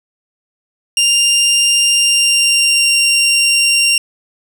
20% pulse tone with pitch glide, 2794 to 2770 Hz, F7 to F7, 0 to -15 cents, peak -4 dBFS, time 0.97-3.98 s, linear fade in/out 2 ms, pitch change -15 cents, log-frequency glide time 1.92-2.91 s, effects none

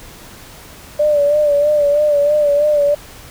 sine tone with vibrato, 587.3 Hz, D5, in tune, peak -10 dBFS, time 0.99-2.95 s, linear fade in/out 10 ms, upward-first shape sine, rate 3.1 Hz, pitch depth 46 cents each way, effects pink hiss -38 dBFS RMS until 3.3 s

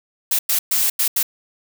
blue noise bursts at uneven times, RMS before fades -18 dBFS, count 5, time 0.31-0.39 / 0.49-0.59 / 0.71-0.9 / 0.99-1.08 / 1.16-1.23 s, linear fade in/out 5 ms, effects none

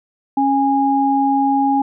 sine tone pair together, 274.6 / 823 Hz, C#4 / G#5, -16 / -16 cents, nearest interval octave + perfect fifth, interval 1900 cents, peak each -16 / -15 dBFS, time 0.37-1.82 s, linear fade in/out 5 ms, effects none

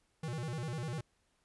square tone with vibrato, 138.59 Hz, C#3, in tune, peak -37 dBFS, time 0.23-1.01 s, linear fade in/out 5 ms, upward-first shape square, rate 10 Hz, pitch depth 250 cents each way, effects pink hiss -75 dBFS RMS until 1.44 s + resampled to 24000 Hz

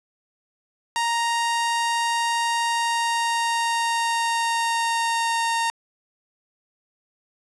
sawtooth tone with pitch glide, 932.3 to 922.1 Hz, A#5 to A#5, 0 to -19 cents, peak -17 dBFS, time 0.96-5.7 s, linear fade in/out 0 ms, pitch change -19 cents, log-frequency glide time 2.64-5.47 s, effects resampled to 24000 Hz + 8-bit

